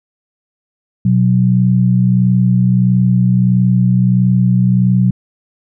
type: tone pair together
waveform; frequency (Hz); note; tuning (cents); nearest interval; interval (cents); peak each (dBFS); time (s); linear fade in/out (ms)
sine; 123.47 / 185; B2 / F#3; 0 / 0; perfect fifth; 700; -11; 1.05-5.11; 5
effects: none